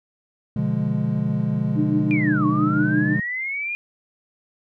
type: chord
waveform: triangle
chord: B diminished seventh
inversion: none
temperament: equal with one note detuned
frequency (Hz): 123.47 / 146.16 / 174.61 / 207.7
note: B2 / D3 / F3 / Ab3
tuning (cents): 0 / -8 / 0 / 0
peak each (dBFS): -24 / -23 / -25 / -22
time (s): 0.56-3.2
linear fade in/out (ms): 5
type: tone with tremolo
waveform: sine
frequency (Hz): 302.6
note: D#4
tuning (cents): -48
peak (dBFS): -17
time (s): 1.75-3.17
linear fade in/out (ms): 50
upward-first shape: triangle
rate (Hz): 5.9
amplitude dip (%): 65
type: linear two-way sweep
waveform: sine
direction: down then up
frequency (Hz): 2444 to 1083 to 2444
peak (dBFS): -24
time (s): 2.11-3.75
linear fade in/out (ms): 0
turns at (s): 2.46
effects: none